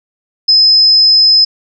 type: tone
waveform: sine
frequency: 5100 Hz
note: D#8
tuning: 42 cents sharp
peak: -4 dBFS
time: 0.48-1.45 s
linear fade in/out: 10 ms
effects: none